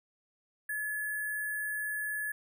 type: tone with sample-and-hold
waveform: sine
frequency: 1708 Hz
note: G#6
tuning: 48 cents sharp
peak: -32 dBFS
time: 0.69-2.32 s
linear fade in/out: 5 ms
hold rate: 11025 Hz
effects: none